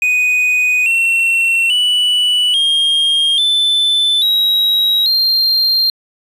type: tone with pitch steps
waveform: triangle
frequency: 2489 / 2714 / 2960 / 3228 / 3520 / 3839 / 4186 Hz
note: D#7 / E7 / F#7 / G#7 / A7 / B7 / C8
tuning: 0 / +50 / 0 / -50 / 0 / -50 / 0 cents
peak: -9 dBFS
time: 0.02-5.9 s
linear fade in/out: 2 ms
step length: 840 ms
effects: resampled to 32000 Hz + 7-bit